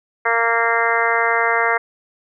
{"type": "harmonic tone", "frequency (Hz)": 231, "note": "A#3", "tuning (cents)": -16, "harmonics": [2, 3, 4, 5, 6, 7, 8, 9], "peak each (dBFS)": [-23, -23, -23, -23, -23, -23, -23, -23], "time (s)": [0.25, 1.78], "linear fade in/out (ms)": 10, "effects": []}